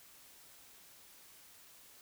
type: silence
effects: white hiss -59 dBFS RMS until 2.01 s